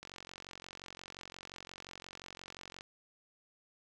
click train, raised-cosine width 0.2 ms, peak -29 dBFS, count 128, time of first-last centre 0.03-2.809 s, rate 45.7 Hz, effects none

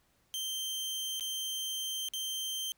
sawtooth tone with dropouts, 3136 Hz, G7, in tune, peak -31 dBFS, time 0.34-2.72 s, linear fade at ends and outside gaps 0 ms, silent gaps 1.197-1.208 / 2.086-2.136 s, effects pink hiss -71 dBFS RMS until 2.77 s

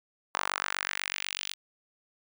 sawtooth tone with high-pass filter sweep, 48.07 Hz, G1, 33 cents flat, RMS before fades -34 dBFS, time 0.34-1.54 s, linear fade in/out 10 ms, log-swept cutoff 1000 to 3400 Hz, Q 2, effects none

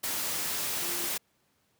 sine tone in noise, 346.1 Hz, F4, 16 cents flat, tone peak -42 dBFS, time 0.82-1.07 s, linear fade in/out 10 ms, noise white, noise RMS -32 dBFS, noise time 0.03-1.18 s, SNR -13 dB, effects pink hiss -71 dBFS RMS until 1.79 s + high-pass 100 Hz 12 dB/octave

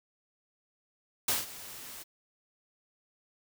white noise with ADSR envelope, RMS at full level -27 dBFS, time 1.28-2.04 s, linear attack 4 ms, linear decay 170 ms, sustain -18 dB, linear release 22 ms, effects none

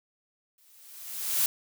blue noise with exponential growth, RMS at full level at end -23 dBFS, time 0.58-1.46 s, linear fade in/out 1 ms, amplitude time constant 190 ms, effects none

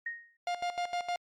sine tone with exponential decay, 1864.7 Hz, A#6, in tune, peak -31 dBFS, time 0.06-0.37 s, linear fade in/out 5 ms, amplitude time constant 67 ms
45% pulse tone with tremolo, 705 Hz, F5, 16 cents sharp, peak -30 dBFS, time 0.47-1.16 s, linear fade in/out 2 ms, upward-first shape square, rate 6.5 Hz, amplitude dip 75%
effects low-pass 5000 Hz 12 dB/octave + Opus 48 kbps

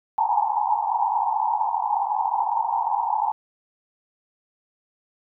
white band-pass noise, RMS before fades -23 dBFS, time 0.18-3.32 s, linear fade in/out 0 ms, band 800 to 940 Hz, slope 96 dB/octave, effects none

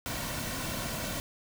pink noise with comb filter, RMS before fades -35 dBFS, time 0.06-1.2 s, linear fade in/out 0 ms, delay 2.4 ms, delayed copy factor -0.55, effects none

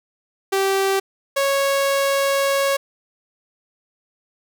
sawtooth tone pair in turn, 388.8 / 552.4 Hz, G4 / C#5, -14 / -6 cents, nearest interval tritone, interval 608 cents, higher second, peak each -13 dBFS, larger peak neither, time 0.52-1 / 1.36-2.77 s, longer second, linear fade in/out 10 ms, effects none

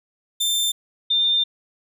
sawtooth / sine tone pair in turn, 3577 / 3604 Hz, A7 / A7, +28 / +41 cents, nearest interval unison, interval 13 cents, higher second, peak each -16 dBFS, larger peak neither, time 0.4-0.72 / 1.1-1.44 s, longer second, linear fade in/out 10 ms, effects none

